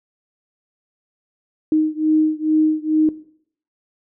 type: beating tone pair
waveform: sine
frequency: 310 / 312.3 Hz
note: D#4 / D#4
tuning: -6 / +7 cents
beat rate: 2.3 Hz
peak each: -18 dBFS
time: 1.72-3.09 s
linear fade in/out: 2 ms
effects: noise-tail reverb RT60 0.6 s tail -17 dB re dry